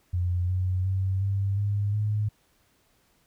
sine tone with pitch steps, 89 / 92.09 / 95.28 / 98.58 / 102 / 105.53 Hz, F2 / F#2 / G2 / G2 / G#2 / G#2, +33 / -8 / -49 / +10 / -31 / +28 cents, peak -23 dBFS, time 0.13-2.29 s, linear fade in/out 10 ms, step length 360 ms, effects pink hiss -66 dBFS RMS until 3.26 s

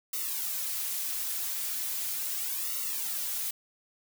blue noise with flanger, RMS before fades -33 dBFS, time 0.13-3.51 s, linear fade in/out 5 ms, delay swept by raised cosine 1.2 to 5.6 ms, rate 0.38 Hz, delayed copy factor -0.85, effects none

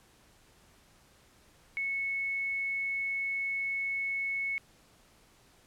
sine tone, 2202 Hz, C#7, 12 cents flat, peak -30 dBFS, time 1.77-4.58 s, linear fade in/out 0 ms, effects pink hiss -62 dBFS RMS until 5.66 s + low-pass 12000 Hz 12 dB/octave

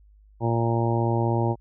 harmonic tone, 116.2 Hz, A#2, 5 cents flat, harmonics 1 / 2 / 3 / 4 / 5 / 6 / 7 / 8, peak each -23 / -30 / -27 / -34 / -32 / -36 / -31 / -32 dBFS, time 0.4-1.56 s, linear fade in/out 50 ms, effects added 51 Hz sine -51 dBFS peak until 1.6 s

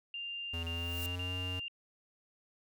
sine tone bursts, 2794 Hz, F7, in tune, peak -38 dBFS, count 3, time 0.14-1.682 s, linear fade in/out 2 ms, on 490 ms, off 36 ms
square tone with pitch glide, 83.8 to 91.38 Hz, E2 to F#2, +29 to -21 cents, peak -38 dBFS, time 0.53-1.6 s, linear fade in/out 10 ms, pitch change +150 cents, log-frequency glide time 0.69-1.34 s
blue noise with exponential growth, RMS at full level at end -41 dBFS, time 0.6-1.06 s, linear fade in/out 0 ms, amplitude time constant 100 ms
effects none

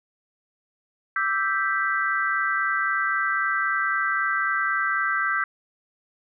sine chord, E minor seventh, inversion third, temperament equal, 1174.7 / 1318.5 / 1568 / 1975.5 Hz, D6 / E6 / G6 / B6, 0 / 0 / 0 / 0 cents, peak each -30 / -27 / -24 / -29 dBFS, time 1.16-5.44 s, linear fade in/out 2 ms, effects none

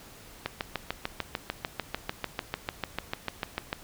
click train, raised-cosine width 0.3 ms, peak -13 dBFS, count 23, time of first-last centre 0.46-3.729 s, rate 6.73 Hz, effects pink hiss -50 dBFS RMS until 3.83 s

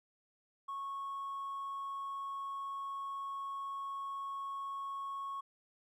triangle tone with hard clipping, 1101 Hz, C#6, 12 cents flat, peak -38 dBFS, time 0.68-5.41 s, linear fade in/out 10 ms, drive 2 dB, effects none

